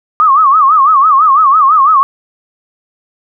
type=tone with vibrato; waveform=sine; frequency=1174.7 Hz; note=D6; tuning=in tune; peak=-4 dBFS; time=0.2-2.03 s; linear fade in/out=0 ms; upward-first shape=sine; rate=6 Hz; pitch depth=170 cents each way; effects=none